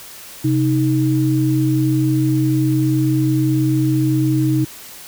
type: tone pair together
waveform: sine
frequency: 131.7 / 313 Hz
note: C3 / D#4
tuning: +12 / +10 cents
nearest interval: octave + minor third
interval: 1498 cents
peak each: -16 dBFS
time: 0.44-4.65 s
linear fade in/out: 10 ms
effects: white hiss -37 dBFS RMS until 5.07 s